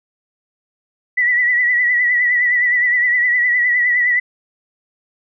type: tone with vibrato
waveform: sine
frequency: 1957 Hz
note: B6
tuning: 16 cents flat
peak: -12 dBFS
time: 1.17-4.2 s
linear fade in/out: 10 ms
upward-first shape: triangle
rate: 9.7 Hz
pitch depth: 59 cents each way
effects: none